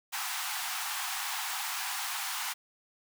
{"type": "high-pass noise", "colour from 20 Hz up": "pink", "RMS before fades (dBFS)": -35, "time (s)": [0.12, 2.54], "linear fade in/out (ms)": 20, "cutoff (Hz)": 750, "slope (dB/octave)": 96, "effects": []}